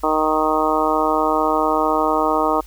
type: harmonic tone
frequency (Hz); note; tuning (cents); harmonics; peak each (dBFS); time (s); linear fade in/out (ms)
155.56; D#3; 0; 2 / 3 / 4 / 5 / 6 / 7 / 8; -23 / -23 / -23 / -23 / -23 / -23 / -23; 0.03-2.61; 10
effects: added 50 Hz sine -38 dBFS peak until 2.66 s + white hiss -49 dBFS RMS until 2.66 s